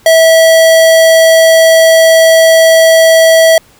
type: tone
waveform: square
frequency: 651 Hz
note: E5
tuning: 22 cents flat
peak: -3 dBFS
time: 0.06-3.58 s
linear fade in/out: 2 ms
effects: pink hiss -44 dBFS RMS until 3.79 s